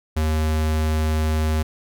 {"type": "tone", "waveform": "square", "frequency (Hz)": 78, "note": "D#2", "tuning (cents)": 5, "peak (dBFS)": -19, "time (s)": [0.16, 1.63], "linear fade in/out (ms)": 10, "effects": []}